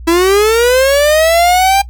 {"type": "linear sweep", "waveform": "45% pulse", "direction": "up", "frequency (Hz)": [326.4, 800], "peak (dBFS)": -7, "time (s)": [0.07, 1.82], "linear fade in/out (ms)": 10, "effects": ["noise-tail reverb RT60 0.1 s tail -19 dB re dry", "added 60 Hz sine -26 dBFS peak until 1.89 s"]}